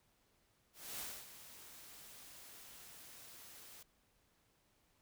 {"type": "noise with ADSR envelope", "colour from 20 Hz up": "white", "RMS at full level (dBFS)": -44, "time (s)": [0.73, 3.83], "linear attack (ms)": 260, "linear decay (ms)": 260, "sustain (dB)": -12, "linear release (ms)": 5, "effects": ["pink hiss -75 dBFS RMS until 5.01 s"]}